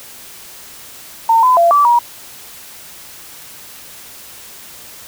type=tone with pitch steps; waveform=sine; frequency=908 / 1011 / 683 / 1158 / 953 Hz; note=A#5 / B5 / F5 / D6 / A#5; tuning=-46 / +40 / -39 / -25 / +38 cents; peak=-7 dBFS; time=1.29-1.99 s; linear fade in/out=5 ms; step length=140 ms; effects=white hiss -36 dBFS RMS until 5.07 s